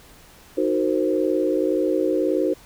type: chord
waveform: sine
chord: C half-diminished seventh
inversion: first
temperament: equal with one note detuned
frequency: 311.1 / 370 / 461.6 / 523.3 Hz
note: Eb4 / Gb4 / Bb4 / C5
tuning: 0 / 0 / -17 / 0 cents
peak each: -23 / -23 / -26 / -24 dBFS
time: 0.57-2.54 s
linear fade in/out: 10 ms
effects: pink hiss -49 dBFS RMS until 2.65 s